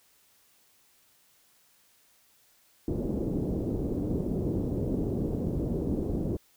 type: low-pass noise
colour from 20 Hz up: white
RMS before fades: -30 dBFS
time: 2.88-6.37 s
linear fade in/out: 2 ms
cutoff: 390 Hz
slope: 24 dB/octave
effects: white hiss -64 dBFS RMS until 6.56 s